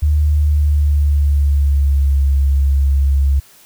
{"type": "tone with pitch glide", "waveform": "sine", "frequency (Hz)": [74.8, 68.99], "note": ["D2", "C#2"], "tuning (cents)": [32, -8], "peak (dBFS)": -10, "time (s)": [0.02, 3.4], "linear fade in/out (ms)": 10, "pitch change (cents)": -140, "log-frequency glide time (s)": [0.36, 2.2], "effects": ["white hiss -46 dBFS RMS until 3.65 s"]}